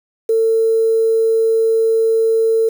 sine tone with quantisation, 450 Hz, A4, 39 cents sharp, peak -11 dBFS, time 0.29-2.69 s, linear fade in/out 5 ms, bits 6, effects none

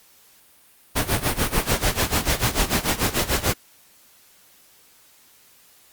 pink noise with tremolo, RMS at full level -19 dBFS, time 0.95-3.54 s, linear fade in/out 20 ms, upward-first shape sine, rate 6.8 Hz, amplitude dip 85%, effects white hiss -54 dBFS RMS until 5.92 s + Opus 48 kbps

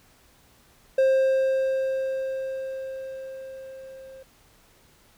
triangle tone with level ramp, 530 Hz, C5, 22 cents sharp, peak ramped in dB -14 to -40 dBFS, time 0.98-4.23 s, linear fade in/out 5 ms, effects pink hiss -58 dBFS RMS until 5.17 s

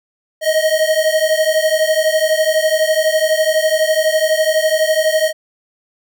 square beating tone pair, 622.3 / 634.3 Hz, D#5 / D#5, 0 / +33 cents, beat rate 12 Hz, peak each -16 dBFS, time 0.41-5.33 s, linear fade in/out 50 ms, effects none

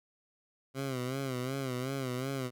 15% pulse tone with vibrato, 130.81 Hz, C3, in tune, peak -27 dBFS, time 0.74-2.51 s, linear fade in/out 50 ms, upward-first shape sine, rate 2.7 Hz, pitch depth 91 cents each way, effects none

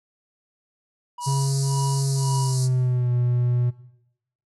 triangle tone with tremolo, 971 Hz, B5, 30 cents flat, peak -26 dBFS, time 1.18-2.63 s, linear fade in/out 5 ms, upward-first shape sine, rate 1.9 Hz, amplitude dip 100%
pink band-pass noise, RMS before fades -34 dBFS, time 1.2-2.69 s, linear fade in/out 50 ms, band 4200 to 11000 Hz, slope 96 dB/octave
triangle tone with pitch glide, 136.6 to 122.4 Hz, C#3 to B2, -25 to -15 cents, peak -17 dBFS, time 1.26-3.71 s, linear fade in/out 20 ms, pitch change -190 cents, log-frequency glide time 2.1-3.12 s
effects noise-tail reverb RT60 0.8 s tail -17 dB re dry

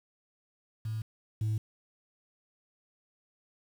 sine tone pair in turn, 110 / 108.36 Hz, A2 / A2, 0 / -26 cents, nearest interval unison, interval 26 cents, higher first, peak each -31 / -25 dBFS, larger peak second, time 0.85-1.02 / 1.41-1.58 s, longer neither, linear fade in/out 5 ms, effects tanh soft clip ceiling -26 dBFS + 9-bit

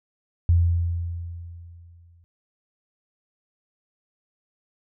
sine tone with exponential decay, 85.4 Hz, F2, 38 cents flat, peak -13 dBFS, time 0.49-2.24 s, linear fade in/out 0 ms, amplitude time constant 380 ms, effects none

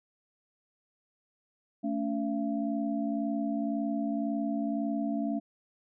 sine tone cluster, 220.7 / 282.6 / 676 Hz, A3 / C#4 / E5, +5 / +34 / +43 cents, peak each -32 / -31 / -37 dBFS, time 1.83-5.4 s, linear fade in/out 20 ms, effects none

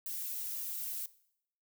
violet noise with flanger, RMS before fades -39 dBFS, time 0.06-1.06 s, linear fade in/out 2 ms, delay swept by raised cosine 1.7 to 3.6 ms, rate 1.9 Hz, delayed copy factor +0.7, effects noise-tail reverb RT60 0.7 s tail -19 dB re dry

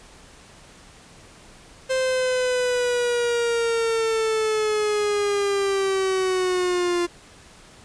45% pulse linear sweep, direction down, 523.3 to 346.8 Hz, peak -20 dBFS, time 1.89-7.07 s, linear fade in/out 20 ms, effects pink hiss -48 dBFS RMS until 7.84 s + resampled to 22050 Hz

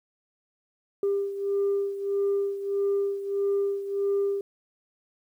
sine beating tone pair, 398.4 / 400 Hz, G4 / G4, +28 / +35 cents, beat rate 1.6 Hz, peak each -24 / -29 dBFS, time 1.03-4.41 s, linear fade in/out 2 ms, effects tanh soft clip ceiling -19 dBFS + 10-bit

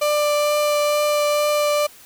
35% pulse tone with vibrato, 592 Hz, D5, 14 cents sharp, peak -15 dBFS, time 0.01-1.87 s, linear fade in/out 10 ms, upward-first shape triangle, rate 2.2 Hz, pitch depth 9 cents each way, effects white hiss -46 dBFS RMS until 2.05 s

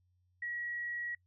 sine tone, 1915 Hz, A#6, 46 cents sharp, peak -36 dBFS, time 0.42-1.15 s, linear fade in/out 5 ms, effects noise-tail reverb RT60 0.1 s tail -26 dB re dry + added 90 Hz sine -70 dBFS peak until 1.26 s

